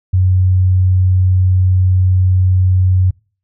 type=tone; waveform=sine; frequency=92.5 Hz; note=F#2; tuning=in tune; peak=-8 dBFS; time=0.13-3.11 s; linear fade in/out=10 ms; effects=noise-tail reverb RT60 0.4 s tail -26 dB re dry